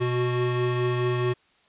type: tone pair together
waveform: square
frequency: 124.06 / 367.5 Hz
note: B2 / F#4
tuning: +8 / -12 cents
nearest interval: octave + perfect fifth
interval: 1880 cents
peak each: -26 dBFS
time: 0-1.34 s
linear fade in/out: 20 ms
effects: white hiss -62 dBFS RMS until 1.68 s + resampled to 8000 Hz